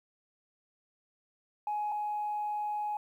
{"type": "tone pair in turn", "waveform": "sine", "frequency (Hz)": [838, 838], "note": ["G#5", "G#5"], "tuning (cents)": [15, 15], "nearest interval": "unison", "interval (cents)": 0, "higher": "neither", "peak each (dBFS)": [-29, -30], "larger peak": "first", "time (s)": [[1.67, 1.92], [1.92, 2.97]], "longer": "second", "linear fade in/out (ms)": 2, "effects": ["tanh soft clip ceiling -27 dBFS", "11-bit"]}